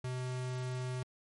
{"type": "tone", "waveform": "square", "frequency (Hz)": 127, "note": "B2", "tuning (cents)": 49, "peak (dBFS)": -36, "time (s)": [0.04, 1.03], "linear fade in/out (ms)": 5, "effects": ["MP3 48 kbps"]}